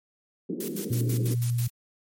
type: band-pass noise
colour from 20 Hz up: white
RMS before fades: -33 dBFS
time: 0.49-1.35 s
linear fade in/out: 5 ms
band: 170 to 420 Hz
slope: 48 dB/octave
type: noise with tremolo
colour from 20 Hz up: blue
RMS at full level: -35 dBFS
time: 0.6-1.7 s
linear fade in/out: 5 ms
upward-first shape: square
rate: 6.1 Hz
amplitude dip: 80%
type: tone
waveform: sine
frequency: 120 Hz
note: B2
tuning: 49 cents flat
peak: -23 dBFS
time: 0.9-1.68 s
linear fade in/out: 10 ms
effects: MP3 64 kbps